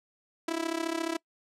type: tone with amplitude modulation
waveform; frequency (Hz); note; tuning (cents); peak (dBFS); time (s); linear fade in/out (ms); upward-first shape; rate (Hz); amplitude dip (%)
sawtooth; 329.6; E4; 0; -22; 0.48-1.17; 5; sine; 34.3; 85
effects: noise-tail reverb RT60 0.1 s tail -24 dB re dry + low-pass 10000 Hz 12 dB/octave